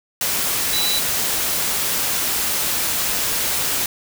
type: tone in noise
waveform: sine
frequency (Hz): 3951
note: B7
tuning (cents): 0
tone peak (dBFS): -20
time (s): 0.73-0.99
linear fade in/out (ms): 2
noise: white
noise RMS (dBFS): -21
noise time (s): 0.21-3.86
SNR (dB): -2
effects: none